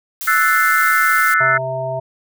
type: noise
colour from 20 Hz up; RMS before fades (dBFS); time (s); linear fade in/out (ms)
blue; -26; 0.21-1.34; 0
type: chord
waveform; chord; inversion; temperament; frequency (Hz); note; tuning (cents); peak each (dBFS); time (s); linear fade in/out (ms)
sine; F# half-diminished seventh; third; equal; 1318.5 / 1480 / 1760 / 2093; E6 / F#6 / A6 / C7; 0 / 0 / 0 / 0; -16 / -16 / -19 / -20; 0.27-1.58; 10
type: harmonic tone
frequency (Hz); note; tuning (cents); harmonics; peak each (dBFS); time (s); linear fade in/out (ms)
131.2; C3; +5; 1 / 3 / 5 / 7; -27 / -33 / -21 / -29; 1.4-2; 10
effects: none